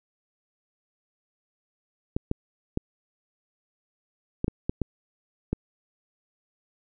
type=clicks; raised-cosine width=3 ms; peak=-12 dBFS; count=8; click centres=2.165 / 2.314 / 2.774 / 4.444 / 4.481 / 4.695 / 4.817 / 5.53 s; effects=none